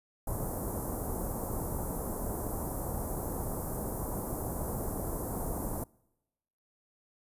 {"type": "band-stop noise", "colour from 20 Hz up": "pink", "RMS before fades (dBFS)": -35, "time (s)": [0.27, 5.84], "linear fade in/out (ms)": 5, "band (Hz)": [980, 9700], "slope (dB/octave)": 24, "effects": ["noise-tail reverb RT60 1.0 s tail -26 dB re dry", "resampled to 32000 Hz"]}